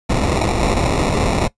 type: noise with sample-and-hold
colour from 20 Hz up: pink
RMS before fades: -17 dBFS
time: 0.09-1.48 s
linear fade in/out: 10 ms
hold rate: 1575 Hz
effects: noise-tail reverb RT60 0.1 s tail -19 dB re dry + resampled to 22050 Hz